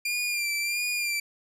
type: tone with vibrato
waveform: sawtooth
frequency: 2388 Hz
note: D7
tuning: 28 cents sharp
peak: -23 dBFS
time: 0.05-1.2 s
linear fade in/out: 5 ms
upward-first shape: sine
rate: 1.5 Hz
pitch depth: 42 cents each way
effects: resampled to 32000 Hz